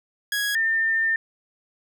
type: tone pair in turn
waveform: sawtooth / sine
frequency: 1661.2 / 1803.4 Hz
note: G#6 / A6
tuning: 0 / +42 cents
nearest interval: minor second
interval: 142 cents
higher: second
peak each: -19 dBFS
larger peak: neither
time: 0.32-0.55 / 0.55-1.16 s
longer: second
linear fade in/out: 2 ms
effects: none